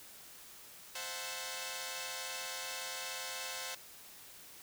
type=chord; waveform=5% pulse; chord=F# half-diminished seventh; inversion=second; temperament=equal; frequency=523.3 / 659.3 / 740 / 880 Hz; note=C5 / E5 / F#5 / A5; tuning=0 / 0 / 0 / 0 cents; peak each=-32 / -36 / -34 / -35 dBFS; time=0.95-3.75 s; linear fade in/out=5 ms; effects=white hiss -54 dBFS RMS until 4.62 s